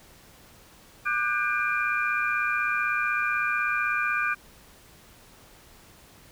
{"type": "tone cluster", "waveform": "sine", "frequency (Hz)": [1193, 1474, 1590, 2396], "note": ["D6", "F#6", "G6", "D7"], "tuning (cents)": [27, -7, 24, 34], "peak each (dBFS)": -29, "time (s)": [1.05, 4.35], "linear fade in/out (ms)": 20, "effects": ["pink hiss -53 dBFS RMS until 6.31 s"]}